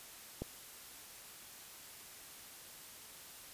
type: click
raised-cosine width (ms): 2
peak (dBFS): -25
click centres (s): 0.42
effects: white hiss -53 dBFS RMS until 3.53 s + resampled to 32000 Hz

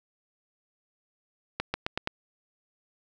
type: accelerating click train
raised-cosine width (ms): 0.3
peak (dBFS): -12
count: 5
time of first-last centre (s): 1.6-2.074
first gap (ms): 140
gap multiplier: 0.89
effects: none

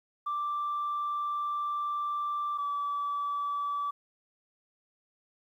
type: tone pair in turn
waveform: sine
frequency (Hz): 1174.7 / 1152.5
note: D6 / D6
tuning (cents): 0 / -33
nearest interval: unison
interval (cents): 33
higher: first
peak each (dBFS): -28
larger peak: neither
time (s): 0.26-2.58 / 2.58-3.91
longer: first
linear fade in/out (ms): 10
effects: tanh soft clip ceiling -26 dBFS + 11-bit

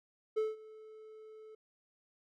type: tone with ADSR envelope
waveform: triangle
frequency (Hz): 435.2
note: A4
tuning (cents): -19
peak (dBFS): -26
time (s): 0.36-1.55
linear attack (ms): 18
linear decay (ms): 180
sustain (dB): -22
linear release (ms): 5
effects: none

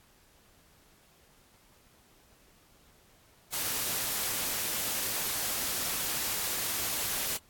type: noise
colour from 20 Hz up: white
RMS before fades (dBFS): -32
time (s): 3.52-7.38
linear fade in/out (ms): 20
effects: pink hiss -62 dBFS RMS until 7.49 s + AAC 64 kbps

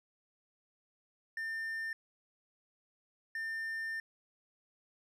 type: tone bursts at uneven times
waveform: triangle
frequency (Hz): 1800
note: A6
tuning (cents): +39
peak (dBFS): -34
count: 2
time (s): 1.37-1.93 / 3.35-4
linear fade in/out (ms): 2
effects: none

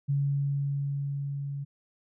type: tone with level ramp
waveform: sine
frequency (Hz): 140.7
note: C#3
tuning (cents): +26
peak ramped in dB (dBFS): -23 to -32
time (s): 0.08-1.65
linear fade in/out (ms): 20
effects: none

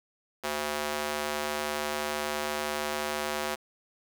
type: tone with high-pass filter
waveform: square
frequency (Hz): 74.5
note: D2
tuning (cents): +25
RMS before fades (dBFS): -32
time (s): 0.43-3.56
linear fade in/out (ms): 20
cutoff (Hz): 520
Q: 0.74
effects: 9-bit

